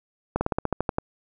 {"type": "slowing click train", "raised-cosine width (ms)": 1, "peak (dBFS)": -9, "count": 10, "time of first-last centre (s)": [0.36, 0.984], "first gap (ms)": 50, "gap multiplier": 1.08, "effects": []}